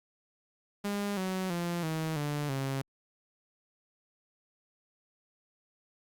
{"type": "tone with pitch steps", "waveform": "sawtooth", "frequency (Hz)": [203, 187.23, 172.69, 159.27, 146.9, 135.49], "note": ["G#3", "F#3", "F3", "D#3", "D3", "C#3"], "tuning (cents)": [-39, 21, -19, 41, 1, -39], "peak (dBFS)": -27, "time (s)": [0.84, 2.82], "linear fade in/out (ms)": 10, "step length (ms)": 330, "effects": ["Opus 48 kbps"]}